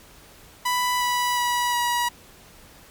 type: tone with pitch steps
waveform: sawtooth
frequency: 991 / 981.9 / 972.9 / 963.9 Hz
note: B5 / B5 / B5 / B5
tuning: +6 / -10 / -26 / -42 cents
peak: -17 dBFS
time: 0.65-2.09 s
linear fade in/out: 10 ms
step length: 360 ms
effects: pink hiss -49 dBFS RMS until 2.9 s + MP3 96 kbps